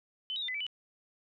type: tone with pitch steps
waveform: sine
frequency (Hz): 3044 / 3813 / 3604 / 2016 / 2309 / 2976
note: F#7 / A#7 / A7 / B6 / D7 / F#7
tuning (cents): +48 / +38 / +41 / +35 / -30 / +9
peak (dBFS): -33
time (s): 0.3-0.666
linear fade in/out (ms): 0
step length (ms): 61
effects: none